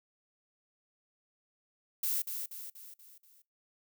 violet noise with echo, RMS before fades -32 dBFS, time 2.03-2.22 s, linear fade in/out 5 ms, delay 240 ms, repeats 5, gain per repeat -6 dB, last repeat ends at 3.42 s, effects noise-tail reverb RT60 0.2 s tail -21 dB re dry

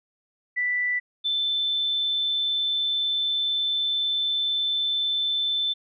sine tone pair in turn, 1975.5 / 3531 Hz, B6 / A7, 0 / +5 cents, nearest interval minor seventh, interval 1005 cents, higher second, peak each -22 / -22 dBFS, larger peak neither, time 0.56-1 / 1.24-5.74 s, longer second, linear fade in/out 20 ms, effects none

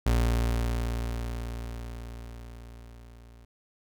35% pulse tone with level ramp, 58.27 Hz, A#1, in tune, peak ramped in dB -19 to -48 dBFS, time 0.06-3.45 s, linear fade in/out 5 ms, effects none

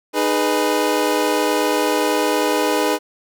25% pulse chord, G# minor, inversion second, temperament equal with one note detuned, 306.7 / 415.3 / 493.9 Hz, D#4 / G#4 / B4, -25 / 0 / 0 cents, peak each -17 dBFS, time 0.13-2.99 s, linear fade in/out 50 ms, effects none

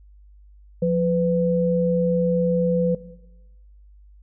sine tone pair together, 176.2 / 500.7 Hz, F3 / B4, +16 / +24 cents, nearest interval octave + tritone, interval 1808 cents, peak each -20 dBFS, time 0.82-2.95 s, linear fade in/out 5 ms, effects noise-tail reverb RT60 1.0 s tail -17 dB re dry + added 50 Hz sine -46 dBFS peak until 4.22 s

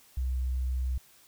sine tone, 63.7 Hz, C2, 46 cents flat, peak -27 dBFS, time 0.17-0.98 s, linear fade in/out 5 ms, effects white hiss -59 dBFS RMS until 1.27 s

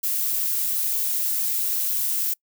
violet noise, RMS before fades -24 dBFS, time 0.03-2.34 s, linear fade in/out 10 ms, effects noise-tail reverb RT60 0.1 s tail -26 dB re dry

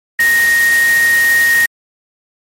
sine tone in noise, 1864.7 Hz, A#6, in tune, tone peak -8 dBFS, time 0.19-1.66 s, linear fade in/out 5 ms, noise white, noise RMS -21 dBFS, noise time 0.19-1.66 s, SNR +10 dB, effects MP3 64 kbps

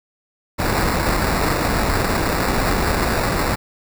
pink noise with sample-and-hold, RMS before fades -19 dBFS, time 0.58-3.56 s, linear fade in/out 20 ms, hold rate 3150 Hz, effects none

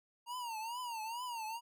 square tone with vibrato, 932.3 Hz, A#5, in tune, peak -40 dBFS, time 0.26-1.61 s, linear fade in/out 50 ms, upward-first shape triangle, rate 2.3 Hz, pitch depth 150 cents each way, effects none

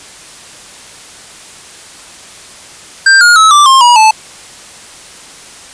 square tone with pitch steps, 1575 / 1427.7 / 1294.2 / 1173.1 / 1063.4 / 963.9 / 873.8 Hz, G6 / F6 / E6 / D6 / C6 / B5 / A5, +8 / +38 / -32 / -2 / +28 / -42 / -12 cents, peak -3 dBFS, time 3.06-4.11 s, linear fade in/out 5 ms, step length 150 ms, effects white hiss -33 dBFS RMS until 5.73 s + resampled to 22050 Hz

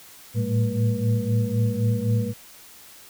sine tone cluster, 109.9 / 113.8 / 196.8 / 225.8 / 483.5 Hz, A2 / A#2 / G3 / A3 / B4, -2 / -41 / +7 / +45 / -37 cents, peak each -23 / -24 / -30 / -29 / -32 dBFS, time 0.34-2.34 s, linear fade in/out 50 ms, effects white hiss -47 dBFS RMS until 3.09 s

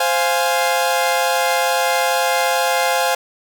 sawtooth chord, F minor, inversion second, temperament equal, 523.3 / 698.5 / 830.6 Hz, C5 / F5 / Ab5, 0 / 0 / 0 cents, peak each -16 dBFS, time 0-3.15 s, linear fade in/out 5 ms, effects none

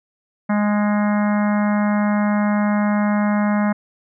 harmonic tone with a mistuned harmonic, 207.7 Hz, G#3, in tune, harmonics 1 / 3 / 4 / 5 / 6 / 7 / 8 / 9 / 10, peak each -16 / -26 / -28 / -30 / -32 / -33 / -34 / -35 / -36 dBFS, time 0.49-3.73 s, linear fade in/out 10 ms, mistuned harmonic 10, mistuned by +39 cents, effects none

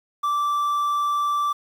triangle tone with quantisation, 1168 Hz, D6, 10 cents flat, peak -18 dBFS, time 0.23-1.53 s, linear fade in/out 10 ms, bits 8, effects none

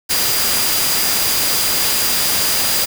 sine tone in noise, 4847 Hz, D#8, 46 cents flat, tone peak -22 dBFS, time 0.09-2.86 s, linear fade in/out 20 ms, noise white, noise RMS -17 dBFS, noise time 0.09-2.86 s, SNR -8 dB, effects none

